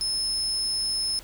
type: tone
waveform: 35% pulse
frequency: 5210 Hz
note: E8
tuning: 21 cents flat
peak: -22 dBFS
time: 0.01-1.19 s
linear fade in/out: 0 ms
effects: added 42 Hz sine -46 dBFS peak until 1.23 s + pink hiss -48 dBFS RMS until 1.23 s